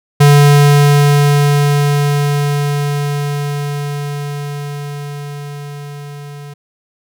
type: tone with level ramp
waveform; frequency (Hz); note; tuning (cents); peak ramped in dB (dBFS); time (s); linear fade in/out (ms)
square; 144.4; D3; -29; -4 to -29; 0.2-6.54; 10
effects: none